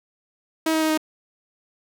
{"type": "tone with pitch steps", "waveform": "sawtooth", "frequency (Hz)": [319.8, 317, 314.3, 311.6], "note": ["D#4", "D#4", "D#4", "D#4"], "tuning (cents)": [48, 32, 18, 3], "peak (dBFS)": -15, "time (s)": [0.66, 0.976], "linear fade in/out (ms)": 5, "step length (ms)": 79, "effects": []}